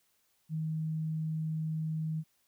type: tone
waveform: sine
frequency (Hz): 157.9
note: D#3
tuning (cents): +26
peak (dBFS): -31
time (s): 0.49-2.24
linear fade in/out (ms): 50
effects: white hiss -73 dBFS RMS until 2.47 s